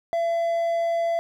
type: tone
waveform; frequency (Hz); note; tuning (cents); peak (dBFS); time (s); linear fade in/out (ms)
triangle; 674; E5; +38; -19; 0.13-1.19; 0
effects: none